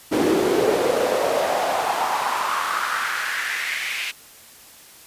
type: noise with high-pass filter sweep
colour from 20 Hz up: brown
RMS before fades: -22 dBFS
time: 0.11-4.12 s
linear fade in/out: 20 ms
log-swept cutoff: 310 to 2500 Hz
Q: 3.7
effects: white hiss -46 dBFS RMS until 5.06 s + resampled to 32000 Hz